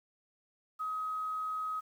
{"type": "tone", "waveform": "sine", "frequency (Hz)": 1266, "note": "D#6", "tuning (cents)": 30, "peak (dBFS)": -33, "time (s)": [0.79, 1.81], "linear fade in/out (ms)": 20, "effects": ["10-bit"]}